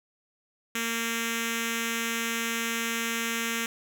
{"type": "tone with notch filter", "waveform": "5% pulse", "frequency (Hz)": 230, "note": "A#3", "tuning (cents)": -23, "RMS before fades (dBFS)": -30, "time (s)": [0.75, 3.66], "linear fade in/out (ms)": 2, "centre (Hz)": 750, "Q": 0.59, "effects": []}